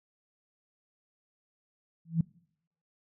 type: tone with exponential growth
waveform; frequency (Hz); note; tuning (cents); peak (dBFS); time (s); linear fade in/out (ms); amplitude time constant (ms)
sine; 164.81; E3; 0; -19; 2.05-2.21; 5; 33
effects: noise-tail reverb RT60 0.7 s tail -24 dB re dry